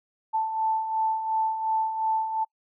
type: beating tone pair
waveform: sine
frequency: 880 / 882.8 Hz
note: A5 / A5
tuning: 0 / +5 cents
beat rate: 2.8 Hz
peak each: -32 / -24 dBFS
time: 0.33-2.45 s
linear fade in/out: 20 ms
effects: noise-tail reverb RT60 0.1 s tail -26 dB re dry